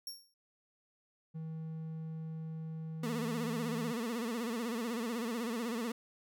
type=tone with exponential decay; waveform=sawtooth; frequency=5520 Hz; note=F8; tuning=21 cents flat; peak=-35 dBFS; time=0.07-0.34 s; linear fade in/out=2 ms; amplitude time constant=57 ms
type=tone with pitch glide; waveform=triangle; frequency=160 to 162.51 Hz; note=D#3 to E3; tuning=+49 to -24 cents; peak=-37 dBFS; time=1.34-3.93 s; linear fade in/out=20 ms; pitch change=+27 cents; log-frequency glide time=3.01-3.46 s
type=tone with vibrato; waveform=30% pulse; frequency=232.1 Hz; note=A#3; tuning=7 cents flat; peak=-32 dBFS; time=3.03-5.92 s; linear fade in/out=5 ms; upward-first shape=sine; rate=16 Hz; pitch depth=110 cents each way
effects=none